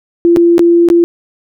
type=tone with dropouts; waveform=sine; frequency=342 Hz; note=F4; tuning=36 cents flat; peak=-4 dBFS; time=0.25-1.04 s; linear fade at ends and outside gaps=0 ms; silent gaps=0.362-0.37 / 0.581-0.593 / 0.887-0.901 s; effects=none